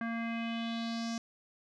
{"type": "tone with low-pass filter sweep", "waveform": "square", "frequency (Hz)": 230, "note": "A#3", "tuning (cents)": -23, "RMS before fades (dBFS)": -36, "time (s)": [0.01, 1.18], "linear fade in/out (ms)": 2, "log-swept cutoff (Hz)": [1700, 6000], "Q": 3.5, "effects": []}